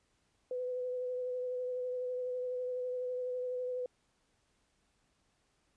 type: tone with vibrato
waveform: sine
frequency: 501 Hz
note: B4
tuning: 25 cents sharp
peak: -34 dBFS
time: 0.51-3.86 s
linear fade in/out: 2 ms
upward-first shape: sine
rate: 12 Hz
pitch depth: 18 cents each way
effects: pink hiss -75 dBFS RMS until 5.76 s + resampled to 22050 Hz